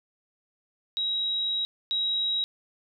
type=tone pair in turn; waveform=sine; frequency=3837 / 3837 Hz; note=A#7 / A#7; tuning=+49 / +49 cents; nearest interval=unison; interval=0 cents; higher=neither; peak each=-25 / -24 dBFS; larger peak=second; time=0.97-1.65 / 1.91-2.44 s; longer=first; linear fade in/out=0 ms; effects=none